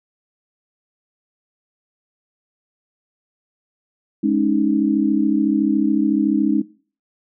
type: chord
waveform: sine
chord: Ab suspended fourth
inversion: none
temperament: equal with one note detuned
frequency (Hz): 209.6 / 277.2 / 311.1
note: Ab3 / Db4 / Eb4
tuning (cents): +16 / 0 / 0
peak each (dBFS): -19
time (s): 4.23-6.62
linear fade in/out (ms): 10
effects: noise-tail reverb RT60 0.4 s tail -19 dB re dry